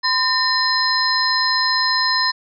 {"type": "tone cluster", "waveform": "sine", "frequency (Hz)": [1017, 1814, 4135, 5130], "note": ["C6", "A#6", "C8", "E8"], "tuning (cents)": [-50, -48, -21, -48], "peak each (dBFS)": -21, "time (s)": [0.03, 2.32], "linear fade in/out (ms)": 20, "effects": []}